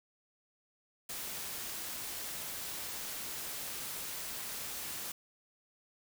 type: noise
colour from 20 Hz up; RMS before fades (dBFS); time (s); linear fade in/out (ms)
white; -41; 1.09-5.12; 5
effects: none